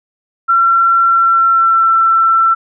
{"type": "tone with pitch glide", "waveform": "sine", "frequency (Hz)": [1359, 1341.1], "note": ["F6", "E6"], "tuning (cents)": [-48, 29], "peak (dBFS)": -7, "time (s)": [0.48, 2.55], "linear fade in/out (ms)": 20, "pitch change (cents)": -23, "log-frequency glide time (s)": [1.06, 1.93], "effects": []}